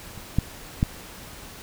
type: clicks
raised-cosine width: 5 ms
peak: -27 / -7 / -7 dBFS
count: 3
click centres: 0.177 / 0.386 / 0.829 s
effects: pink hiss -42 dBFS RMS until 1.62 s